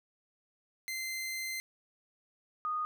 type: tone pair in turn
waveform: sawtooth / sine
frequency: 2076 / 1235.2 Hz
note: C7 / D#6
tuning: -14 / -13 cents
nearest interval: major sixth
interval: 899 cents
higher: first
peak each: -32 / -31 dBFS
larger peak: second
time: 0.88-1.6 / 2.65-2.85 s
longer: first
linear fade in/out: 0 ms
effects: none